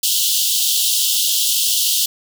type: high-pass noise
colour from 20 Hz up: pink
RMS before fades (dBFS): -17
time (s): 0.03-2.06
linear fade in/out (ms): 5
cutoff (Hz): 2900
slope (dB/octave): 96
effects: none